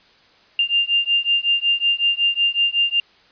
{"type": "beating tone pair", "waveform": "sine", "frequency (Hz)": [2794, 2799.4], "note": ["F7", "F7"], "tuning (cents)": [0, 3], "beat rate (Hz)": 5.4, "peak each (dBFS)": -19, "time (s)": [0.59, 3], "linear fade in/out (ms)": 2, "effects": ["white hiss -53 dBFS RMS until 3.31 s", "resampled to 11025 Hz"]}